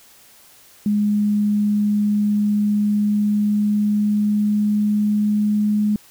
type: tone with pitch glide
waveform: sine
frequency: 207.7 to 209.7 Hz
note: G#3 to G#3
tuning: 0 to +17 cents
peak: -15 dBFS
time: 0.86-5.96 s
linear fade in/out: 2 ms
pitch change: +17 cents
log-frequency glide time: 2.66-5.84 s
effects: white hiss -49 dBFS RMS until 6.1 s